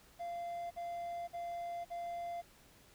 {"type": "tone bursts", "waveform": "triangle", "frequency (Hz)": 691, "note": "F5", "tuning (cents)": -19, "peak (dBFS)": -37, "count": 4, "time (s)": [0.19, 2.42], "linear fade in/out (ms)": 20, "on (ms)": 520, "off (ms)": 50, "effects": ["pink hiss -63 dBFS RMS until 2.94 s"]}